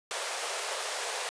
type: high-pass noise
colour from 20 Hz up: pink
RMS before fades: -34 dBFS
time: 0.11-1.29 s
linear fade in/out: 0 ms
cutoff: 440 Hz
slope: 48 dB/octave
effects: resampled to 22050 Hz